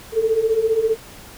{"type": "beating tone pair", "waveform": "sine", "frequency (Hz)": [434, 449], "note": ["A4", "A4"], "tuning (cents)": [-24, 35], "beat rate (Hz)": 15, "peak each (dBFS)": [-21, -17], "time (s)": [0.12, 0.97], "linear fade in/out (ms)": 50, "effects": ["pink hiss -41 dBFS RMS until 1.37 s"]}